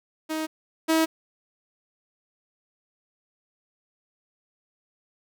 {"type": "tone pair in turn", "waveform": "sawtooth", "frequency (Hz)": [314.6, 321.4], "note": ["D#4", "E4"], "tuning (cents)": [19, -44], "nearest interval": "unison", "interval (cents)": 37, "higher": "second", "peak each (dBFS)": [-23, -15], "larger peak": "second", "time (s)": [[0.29, 0.47], [0.88, 1.06]], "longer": "neither", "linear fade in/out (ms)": 20, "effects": []}